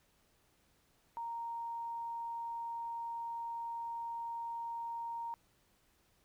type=tone; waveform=sine; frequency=930 Hz; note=A#5; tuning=4 cents flat; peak=-38 dBFS; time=1.17-5.34 s; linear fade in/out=0 ms; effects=pink hiss -72 dBFS RMS until 6.24 s

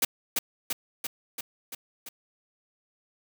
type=noise with echo; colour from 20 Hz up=white; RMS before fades=-23 dBFS; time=0.02-0.05 s; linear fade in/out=5 ms; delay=340 ms; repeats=6; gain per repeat=-3 dB; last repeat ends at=2.09 s; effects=none

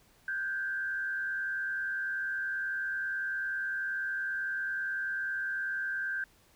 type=tone with frequency modulation; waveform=sine; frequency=1568 Hz; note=G6; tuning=in tune; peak=-31 dBFS; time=0.28-6.24 s; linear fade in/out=2 ms; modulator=90.3 Hz; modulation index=0.68; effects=pink hiss -64 dBFS RMS until 6.55 s

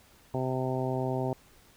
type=harmonic tone; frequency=129.6 Hz; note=C3; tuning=16 cents flat; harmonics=1 / 2 / 3 / 4 / 5 / 6 / 7; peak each=-32 / -35 / -34 / -38 / -36 / -39 / -40 dBFS; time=0.34-1.33 s; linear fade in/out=2 ms; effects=pink hiss -59 dBFS RMS until 1.76 s

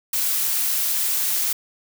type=noise; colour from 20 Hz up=blue; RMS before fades=-22 dBFS; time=0.13-1.53 s; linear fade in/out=5 ms; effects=none

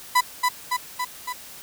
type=tone with echo; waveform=35% pulse; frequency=996 Hz; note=B5; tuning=14 cents sharp; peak=-13 dBFS; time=0.15-0.21 s; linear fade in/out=10 ms; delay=280 ms; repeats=4; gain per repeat=-3 dB; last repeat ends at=1.33 s; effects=white hiss -42 dBFS RMS until 1.62 s

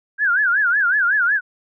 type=tone with vibrato; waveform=sine; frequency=1548 Hz; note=G6; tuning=22 cents flat; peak=-14 dBFS; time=0.18-1.41 s; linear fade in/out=50 ms; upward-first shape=sine; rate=5.4 Hz; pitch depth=190 cents each way; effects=none

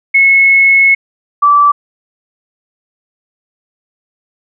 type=tone pair in turn; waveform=sine; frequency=2187 / 1160.7 Hz; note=C#7 / D6; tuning=-24 / -21 cents; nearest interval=major seventh; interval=1097 cents; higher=first; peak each=-4 dBFS; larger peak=neither; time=0.14-0.95 / 1.42-1.72 s; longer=first; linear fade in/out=10 ms; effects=none

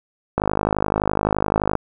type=click train; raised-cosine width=1 ms; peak=-4 dBFS; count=72; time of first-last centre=0.38-1.753 s; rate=51.7 Hz; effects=none

